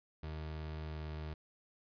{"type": "tone with pitch glide", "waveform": "30% pulse", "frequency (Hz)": [77.78, 77.29], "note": ["D#2", "D#2"], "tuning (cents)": [0, -11], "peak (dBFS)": -38, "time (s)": [0.23, 1.34], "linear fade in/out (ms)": 5, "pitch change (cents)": -11, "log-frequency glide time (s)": [0.87, 1], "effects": ["resampled to 11025 Hz"]}